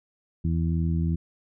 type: harmonic tone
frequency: 82.41 Hz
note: E2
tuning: in tune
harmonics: 1 / 2 / 3 / 4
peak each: -25 / -25 / -35 / -37 dBFS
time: 0.44-1.16 s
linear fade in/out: 10 ms
effects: none